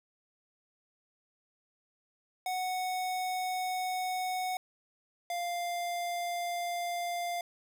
square tone pair in turn, 739 / 697.5 Hz, F#5 / F5, -2 / -2 cents, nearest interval minor second, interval 100 cents, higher first, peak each -32 / -33 dBFS, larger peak first, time 2.46-4.57 / 5.3-7.41 s, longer neither, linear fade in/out 2 ms, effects none

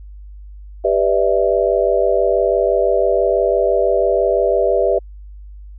sine chord, E minor seventh, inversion first, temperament just, 395.6 / 494.4 / 593.3 / 659.3 Hz, G4 / B4 / D5 / E5, +16 / +2 / +18 / 0 cents, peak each -18 dBFS, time 0.84-4.99 s, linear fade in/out 10 ms, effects added 50 Hz sine -33 dBFS peak until 5.78 s

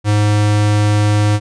square tone, 104.6 Hz, G#2, 13 cents sharp, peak -11 dBFS, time 0.04-1.4 s, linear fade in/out 50 ms, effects resampled to 22050 Hz

